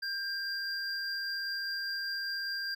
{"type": "tone pair together", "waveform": "triangle", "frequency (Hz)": [1591, 4768], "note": ["G6", "D8"], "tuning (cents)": [25, 25], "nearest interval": "octave + perfect fifth", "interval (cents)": 1900, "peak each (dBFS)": [-34, -35], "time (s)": [0.02, 2.75], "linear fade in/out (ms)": 10, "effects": []}